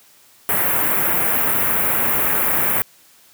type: band-stop noise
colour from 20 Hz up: white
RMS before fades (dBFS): -18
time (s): 0.49-2.82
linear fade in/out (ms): 0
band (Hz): 2200 to 12000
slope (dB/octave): 24
effects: white hiss -51 dBFS RMS until 3.33 s + high-pass 80 Hz 12 dB/octave